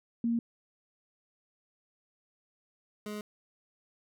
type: tone pair in turn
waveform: sine / 25% pulse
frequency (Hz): 233.1 / 209.8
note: A#3 / G#3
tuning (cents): 0 / +18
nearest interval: major second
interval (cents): 182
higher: first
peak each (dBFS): -26 / -33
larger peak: first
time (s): 0.24-0.39 / 3.06-3.21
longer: neither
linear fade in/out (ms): 2
effects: none